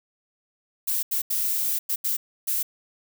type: noise bursts at uneven times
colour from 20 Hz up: violet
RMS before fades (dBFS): -25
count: 6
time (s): 0.87-1.03 / 1.11-1.22 / 1.3-1.79 / 1.89-1.96 / 2.04-2.17 / 2.47-2.63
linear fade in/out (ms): 10
effects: none